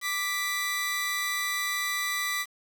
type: tone pair together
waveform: sawtooth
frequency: 1174.6 / 1975.5 Hz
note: D6 / B6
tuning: 0 / 0 cents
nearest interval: major sixth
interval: 900 cents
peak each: -30 / -25 dBFS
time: 0.01-2.46 s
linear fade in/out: 50 ms
effects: 8-bit